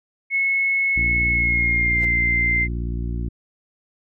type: tone with pitch glide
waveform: sine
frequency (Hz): 2189 to 2087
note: C#7 to C7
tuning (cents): -22 to -5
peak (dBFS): -17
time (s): 0.3-2.68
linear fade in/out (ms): 50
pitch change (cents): -83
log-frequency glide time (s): 1.31-2.07
type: harmonic tone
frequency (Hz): 58.6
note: A#1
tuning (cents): +10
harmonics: 1 / 2 / 3 / 4 / 5 / 6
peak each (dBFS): -24 / -30 / -34 / -36 / -38 / -40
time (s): 0.96-3.29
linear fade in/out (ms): 10
type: tone with exponential growth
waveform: 15% pulse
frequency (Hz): 170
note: F3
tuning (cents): -46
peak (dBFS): -26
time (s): 1.92-2.05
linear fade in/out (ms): 2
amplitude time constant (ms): 27
effects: none